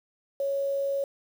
sine tone with quantisation, 554.4 Hz, C#5, in tune, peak -25 dBFS, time 0.4-1.04 s, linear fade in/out 2 ms, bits 8, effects none

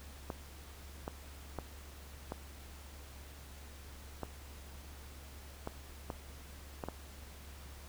clicks, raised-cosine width 1 ms, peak -24 dBFS, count 9, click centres 0.302 / 1.079 / 1.587 / 2.321 / 4.233 / 5.674 / 6.102 / 6.838 / 6.886 s, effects added 70 Hz sine -50 dBFS peak until 7.88 s + pink hiss -55 dBFS RMS until 7.88 s

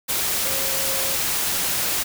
sine tone in noise, 540 Hz, C#5, 45 cents flat, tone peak -33 dBFS, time 0.44-1.16 s, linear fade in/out 20 ms, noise white, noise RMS -23 dBFS, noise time 0.08-2.04 s, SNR -13 dB, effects none

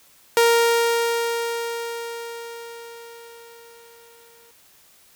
sawtooth tone with exponential decay, 466.2 Hz, A#4, in tune, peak -9 dBFS, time 0.37-4.51 s, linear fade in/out 1 ms, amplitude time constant 900 ms, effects white hiss -54 dBFS RMS until 5.15 s

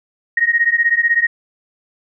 sine beating tone pair, 1864.7 / 1880.7 Hz, A#6 / A#6, 0 / +15 cents, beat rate 16 Hz, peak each -15 dBFS, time 0.37-1.27 s, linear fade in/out 5 ms, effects none

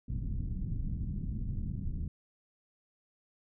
pink low-pass noise, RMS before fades -35 dBFS, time 0.08-2.08 s, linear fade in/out 5 ms, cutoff 200 Hz, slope 24 dB/octave, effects none

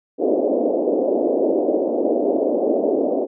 white band-pass noise, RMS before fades -19 dBFS, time 0.18-3.27 s, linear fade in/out 50 ms, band 250 to 620 Hz, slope 48 dB/octave, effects none

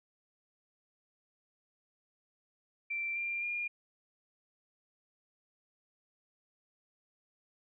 sine tone with pitch steps, 2349 / 2382 / 2415 Hz, D7 / D7 / D7, 0 / +24 / +48 cents, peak -33 dBFS, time 2.9-3.68 s, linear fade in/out 10 ms, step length 260 ms, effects none

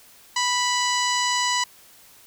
harmonic tone with a mistuned harmonic, 986 Hz, B5, 3 cents flat, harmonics 1 / 2 / 3 / 4 / 5 / 6 / 7 / 8, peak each -24 / -27 / -29 / -30 / -31 / -32 / -32 / -33 dBFS, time 0.36-1.64 s, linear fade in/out 5 ms, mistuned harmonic 4, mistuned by +27 cents, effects white hiss -51 dBFS RMS until 2.26 s

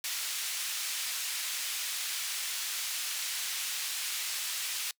pink band-pass noise, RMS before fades -35 dBFS, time 0.04-4.91 s, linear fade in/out 2 ms, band 2600 to 15000 Hz, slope 12 dB/octave, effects noise-tail reverb RT60 0.1 s tail -24 dB re dry

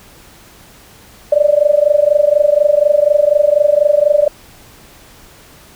sine tone with amplitude modulation, 590 Hz, D5, 8 cents sharp, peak -4 dBFS, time 1.32-4.28 s, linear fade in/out 5 ms, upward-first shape sine, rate 24.1 Hz, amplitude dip 90%, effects pink hiss -42 dBFS RMS until 5.75 s

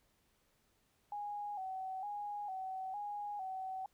sine tone with vibrato, 790 Hz, G5, 13 cents sharp, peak -39 dBFS, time 1.12-3.86 s, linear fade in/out 2 ms, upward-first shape square, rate 1.1 Hz, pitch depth 74 cents each way, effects pink hiss -75 dBFS RMS until 3.93 s

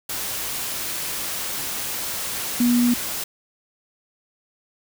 sine tone in noise, 241.9 Hz, B3, 36 cents flat, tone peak -15 dBFS, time 2.6-2.94 s, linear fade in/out 5 ms, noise white, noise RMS -28 dBFS, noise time 0.09-3.24 s, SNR +10 dB, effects none

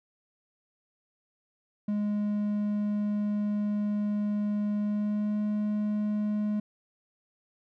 triangle tone with pitch glide, 207.7 to 209.9 Hz, G#3 to G#3, 0 to +19 cents, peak -24 dBFS, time 1.88-6.6 s, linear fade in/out 5 ms, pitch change +19 cents, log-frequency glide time 4.78-5.4 s, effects none

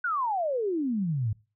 sine exponential sweep, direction down, 1504 to 100.2 Hz, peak -25 dBFS, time 0.04-1.33 s, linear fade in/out 5 ms, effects noise-tail reverb RT60 0.3 s tail -21 dB re dry

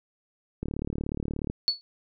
click train, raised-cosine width 3 ms, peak -18 dBFS, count 33, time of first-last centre 0.63-1.5 s, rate 36.8 Hz
sine tone with exponential decay, 4429 Hz, C#8, 2 cents flat, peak -17 dBFS, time 1.68-1.81 s, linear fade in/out 0 ms, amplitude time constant 28 ms
effects none

